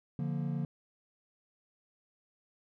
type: chord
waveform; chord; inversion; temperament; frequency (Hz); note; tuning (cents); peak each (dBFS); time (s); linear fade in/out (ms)
triangle; Bb major; first; just; 145.68 / 174.81 / 233.1; D3 / F3 / Bb3; -14 / +2 / 0; -32 / -35 / -37; 0.19-0.65; 2
effects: none

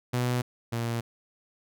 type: tone pair in turn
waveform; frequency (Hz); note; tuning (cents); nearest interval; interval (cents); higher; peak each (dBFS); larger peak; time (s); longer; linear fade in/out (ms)
sawtooth; 123.47 / 116.9; B2 / A#2; 0 / +5; minor second; 95; first; -21 / -24; first; 0.13-0.42 / 0.72-1.01; neither; 10
effects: none

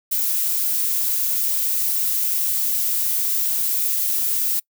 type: noise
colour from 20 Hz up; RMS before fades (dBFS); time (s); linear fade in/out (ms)
violet; -21; 0.11-4.6; 10
effects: noise-tail reverb RT60 0.1 s tail -26 dB re dry

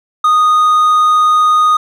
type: tone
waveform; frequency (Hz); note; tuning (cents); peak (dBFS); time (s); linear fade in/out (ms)
triangle; 1238; D#6; -9; -5; 0.24-1.77; 5
effects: none

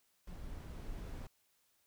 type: noise with level ramp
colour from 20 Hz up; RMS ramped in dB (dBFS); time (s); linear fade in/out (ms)
brown; -47 to -43; 0.27-1.27; 5
effects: white hiss -75 dBFS RMS until 1.86 s

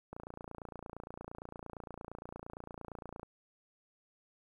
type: click train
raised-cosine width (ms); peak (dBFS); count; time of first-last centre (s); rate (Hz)
1; -30; 90; 0.13-3.231; 28.7
effects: 11-bit

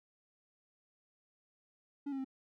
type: tone with pitch steps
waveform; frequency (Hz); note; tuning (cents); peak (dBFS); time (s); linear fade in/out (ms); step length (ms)
triangle; 284.1 / 270.7 / 265; C#4 / C#4 / C4; +43 / -41 / +22; -34; 2.06-2.246; 10; 62
effects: none

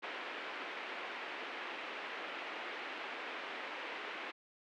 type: band-pass noise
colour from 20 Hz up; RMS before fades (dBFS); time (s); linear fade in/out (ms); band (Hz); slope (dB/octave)
white; -44; 0.02-4.32; 20; 290 to 2700; 24
effects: none

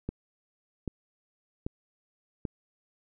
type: click train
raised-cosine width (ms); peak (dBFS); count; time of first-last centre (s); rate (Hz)
3; -19; 4; 0.09-2.452; 1.27
effects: none

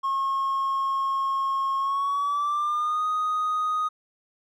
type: tone with pitch glide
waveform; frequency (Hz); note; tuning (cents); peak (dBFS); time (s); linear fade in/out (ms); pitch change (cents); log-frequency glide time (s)
triangle; 1084 to 1245.2; C#6 to D#6; -39 to +1; -20; 0.03-3.89; 20; +240; 1.78-3.06
effects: tanh soft clip ceiling -18 dBFS

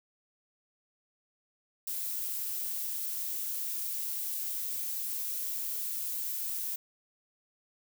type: noise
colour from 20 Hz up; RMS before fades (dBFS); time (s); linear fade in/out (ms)
violet; -35; 1.87-6.76; 5
effects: none

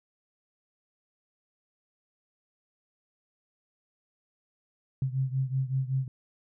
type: beating tone pair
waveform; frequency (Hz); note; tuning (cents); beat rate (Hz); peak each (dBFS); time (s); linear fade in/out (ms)
sine; 130.81 / 136.11; C3 / C#3; 0 / -31; 5.3; -28 / -31; 5.02-6.08; 2
effects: none

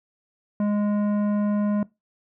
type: tone with tanh clipping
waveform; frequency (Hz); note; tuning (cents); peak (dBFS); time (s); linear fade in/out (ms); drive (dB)
sine; 206.9; G#3; -6; -22; 0.6-1.83; 2; 12
effects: noise-tail reverb RT60 0.2 s tail -20 dB re dry

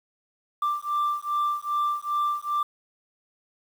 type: beating tone pair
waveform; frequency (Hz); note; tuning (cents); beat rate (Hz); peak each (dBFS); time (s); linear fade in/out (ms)
sine; 1179 / 1181.5; D6 / D6; +6 / +10; 2.5; -25; 0.62-2.63; 5
effects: tanh soft clip ceiling -20 dBFS + 8-bit

